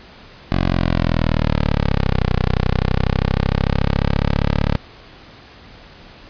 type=linear two-way sweep; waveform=10% pulse; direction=down then up; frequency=46.06 to 31 to 36.22 Hz; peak=-7 dBFS; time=0.52-4.76 s; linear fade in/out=0 ms; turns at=2.31 s; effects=pink hiss -42 dBFS RMS until 6.29 s + resampled to 11025 Hz